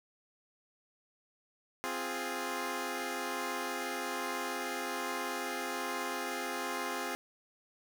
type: chord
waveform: 10% pulse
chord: F minor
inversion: second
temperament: equal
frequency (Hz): 261.6 / 349.2 / 415.3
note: C4 / F4 / Ab4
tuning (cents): 0 / 0 / 0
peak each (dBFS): -31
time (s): 1.84-7.15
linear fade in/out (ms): 0
effects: none